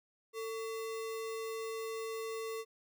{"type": "tone with sample-and-hold", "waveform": "sine", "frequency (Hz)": 447.1, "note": "A4", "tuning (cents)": 28, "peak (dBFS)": -37, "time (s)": [0.33, 2.65], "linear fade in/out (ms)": 50, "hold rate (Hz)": 1575, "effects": []}